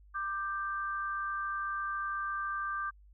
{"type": "tone pair together", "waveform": "sine", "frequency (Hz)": [1185.9, 1568], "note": ["D6", "G6"], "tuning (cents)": [16, 0], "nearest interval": "perfect fourth", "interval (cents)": 484, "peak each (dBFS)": [-34, -37], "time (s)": [0.14, 2.91], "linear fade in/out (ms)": 20, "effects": ["added 50 Hz sine -55 dBFS peak until 3.13 s"]}